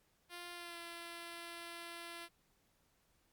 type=tone with pitch glide; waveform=5% pulse; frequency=349.2 to 340.4 Hz; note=F4 to F4; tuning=0 to -44 cents; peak=-35 dBFS; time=0.29-2.29 s; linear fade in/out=50 ms; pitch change=-44 cents; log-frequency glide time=0.54-0.78 s; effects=pink hiss -75 dBFS RMS until 3.32 s + MP3 96 kbps